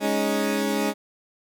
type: chord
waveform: 20% pulse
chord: Ab suspended fourth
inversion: none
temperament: equal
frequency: 207.7 / 277.2 / 311.1 Hz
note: Ab3 / Db4 / Eb4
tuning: 0 / 0 / 0 cents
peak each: -20 / -21 / -24 dBFS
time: 0-0.94 s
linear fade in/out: 50 ms
effects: none